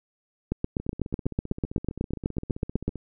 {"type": "two click trains", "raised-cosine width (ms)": 3, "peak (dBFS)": [-22, -12], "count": [34, 20], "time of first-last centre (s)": [[0.8, 2.957], [0.52, 2.88]], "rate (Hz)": [15.3, 8.05], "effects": []}